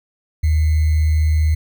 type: tone with sample-and-hold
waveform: sine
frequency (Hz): 77.7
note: D#2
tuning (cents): -2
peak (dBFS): -12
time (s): 0.43-1.55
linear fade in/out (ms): 10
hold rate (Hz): 2100
effects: none